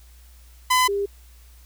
sawtooth / sine tone pair in turn, 1011 / 401.2 Hz, B5 / G4, +40 / +40 cents, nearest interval octave + major third, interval 1600 cents, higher first, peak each -12 / -21 dBFS, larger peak first, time 0.7-0.88 / 0.88-1.06 s, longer neither, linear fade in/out 10 ms, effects added 60 Hz sine -46 dBFS peak until 1.65 s + white hiss -56 dBFS RMS until 1.65 s

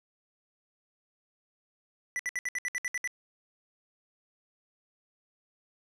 square tone bursts, 1975.5 Hz, B6, in tune, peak -30 dBFS, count 10, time 2.16-3.075 s, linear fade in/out 0 ms, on 33 ms, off 65 ms, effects low-pass 10000 Hz 12 dB/octave

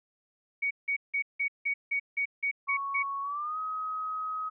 sine tone bursts, 2242 Hz, C#7, 19 cents sharp, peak -26 dBFS, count 10, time 0.62-3.03 s, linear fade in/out 10 ms, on 88 ms, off 170 ms
sine tone with pitch glide, 1108.7 to 1266.2 Hz, C#6 to D#6, 0 to +30 cents, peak -31 dBFS, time 2.67-4.5 s, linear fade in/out 20 ms, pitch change +230 cents, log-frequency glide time 3.22-3.58 s
effects none

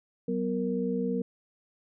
sine tone cluster, 188.7 / 247.6 / 465.7 Hz, F#3 / B3 / A#4, +34 / +5 / -2 cents, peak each -31 dBFS, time 0.28-1.22 s, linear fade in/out 5 ms, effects none

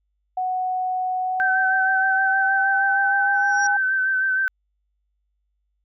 sine tone with pitch glide, 740 to 811.7 Hz, F#5 to G#5, 0 to -40 cents, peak -21 dBFS, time 0.37-3.77 s, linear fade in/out 5 ms, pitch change +160 cents, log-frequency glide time 1.21-3.6 s
sine tone with vibrato, 1540 Hz, G6, 31 cents flat, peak -18 dBFS, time 1.4-4.48 s, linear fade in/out 0 ms, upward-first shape sine, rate 6.4 Hz, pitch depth 28 cents each way
sine tone with exponential growth, 5690 Hz, F8, 31 cents sharp, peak -24 dBFS, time 3.33-3.67 s, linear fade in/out 5 ms, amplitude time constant 72 ms
effects added 50 Hz sine -69 dBFS peak until 5.84 s

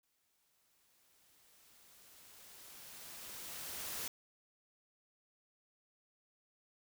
white noise with exponential growth, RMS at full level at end -41 dBFS, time 0.03-4.08 s, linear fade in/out 2 ms, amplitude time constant 880 ms, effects none

